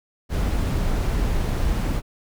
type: noise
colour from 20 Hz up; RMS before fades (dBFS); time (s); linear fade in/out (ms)
brown; -22; 0.29-2.02; 50
effects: none